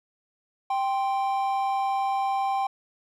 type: tone pair together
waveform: triangle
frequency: 784 / 1046.5 Hz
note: G5 / C6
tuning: 0 / 0 cents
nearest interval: perfect fourth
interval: 500 cents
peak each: -22 / -29 dBFS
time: 0.7-2.67 s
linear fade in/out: 5 ms
effects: none